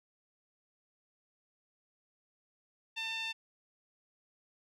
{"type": "tone with band-pass filter", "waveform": "sawtooth", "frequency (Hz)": 897, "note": "A5", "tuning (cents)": 33, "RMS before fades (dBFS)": -38, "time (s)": [2.96, 3.33], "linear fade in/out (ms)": 20, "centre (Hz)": 3100, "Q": 5.8, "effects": []}